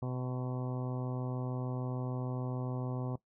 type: harmonic tone with a mistuned harmonic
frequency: 126.7 Hz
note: B2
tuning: 45 cents sharp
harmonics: 1 / 2 / 3 / 4 / 5 / 6 / 7 / 8 / 9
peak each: -35 / -41 / -45 / -47 / -49 / -51 / -52 / -53 / -54 dBFS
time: 0.02-3.16 s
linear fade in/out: 5 ms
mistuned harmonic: 9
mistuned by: -35 cents
effects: noise-tail reverb RT60 0.1 s tail -18 dB re dry